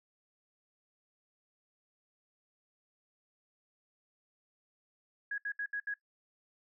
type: tone bursts at uneven times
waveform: sine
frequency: 1661.2 Hz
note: G#6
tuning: in tune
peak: -33 dBFS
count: 5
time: 5.31-5.38 / 5.45-5.52 / 5.59-5.66 / 5.73-5.8 / 5.87-5.94 s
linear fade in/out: 5 ms
effects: noise-tail reverb RT60 0.1 s tail -18 dB re dry